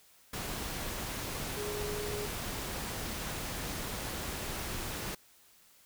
sine tone in noise, 415.3 Hz, G#4, in tune, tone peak -37 dBFS, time 1.57-2.26 s, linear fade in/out 5 ms, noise pink, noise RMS -38 dBFS, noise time 0.33-5.15 s, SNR -2 dB, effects white hiss -62 dBFS RMS until 5.85 s

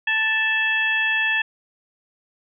harmonic tone with a mistuned harmonic, 880 Hz, A5, in tune, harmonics 1 / 2 / 3 / 4, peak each -32 / -20 / -23 / -30 dBFS, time 0.07-1.42 s, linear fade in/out 5 ms, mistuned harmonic 4, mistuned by -110 cents, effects none

